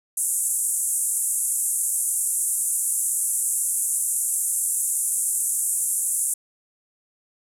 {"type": "band-pass noise", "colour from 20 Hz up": "white", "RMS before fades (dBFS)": -24, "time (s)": [0.17, 6.34], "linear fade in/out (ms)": 5, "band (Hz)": [7700, 11000], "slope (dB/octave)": 48, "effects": []}